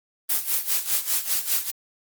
blue noise with tremolo, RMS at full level -21 dBFS, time 0.29-1.71 s, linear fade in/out 10 ms, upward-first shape sine, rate 5 Hz, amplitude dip 80%, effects Opus 24 kbps

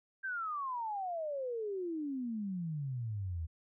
sine exponential sweep, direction down, 1600 to 77.78 Hz, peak -35 dBFS, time 0.23-3.47 s, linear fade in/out 20 ms, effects none

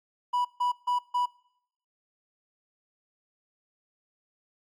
triangle tone bursts, 982 Hz, B5, 10 cents flat, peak -22 dBFS, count 4, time 0.33-1.26 s, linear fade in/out 10 ms, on 120 ms, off 150 ms, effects noise-tail reverb RT60 0.7 s tail -22 dB re dry + AAC 64 kbps

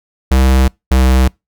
square tone pair in turn, 65.41 / 64.62 Hz, C2 / C2, 0 / -21 cents, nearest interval unison, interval 21 cents, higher first, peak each -8 dBFS, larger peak neither, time 0.31-0.68 / 0.91-1.28 s, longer neither, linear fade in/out 5 ms, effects noise-tail reverb RT60 0.2 s tail -26 dB re dry

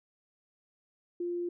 sine tone, 349.2 Hz, F4, in tune, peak -31 dBFS, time 1.2-1.49 s, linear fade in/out 5 ms, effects none

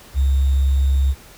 sine tone with sample-and-hold, 67.9 Hz, C#2, 35 cents flat, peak -13 dBFS, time 0.14-1.15 s, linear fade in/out 50 ms, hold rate 3675 Hz, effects pink hiss -44 dBFS RMS until 1.37 s

